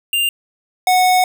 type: tone pair in turn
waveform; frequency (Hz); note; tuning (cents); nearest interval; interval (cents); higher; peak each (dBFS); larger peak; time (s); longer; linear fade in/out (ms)
square; 2794 / 735.8; F7 / F#5; 0 / -10; octave + major seventh; 2310; first; -15 / -11; second; 0.13-0.29 / 0.87-1.24; second; 2
effects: 8-bit